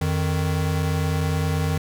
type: tone pair together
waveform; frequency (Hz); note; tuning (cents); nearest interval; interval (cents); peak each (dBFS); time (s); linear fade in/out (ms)
square; 87.58 / 155.56; F2 / D#3; +5 / 0; minor seventh; 995; -24; 0.01-1.78; 5
effects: none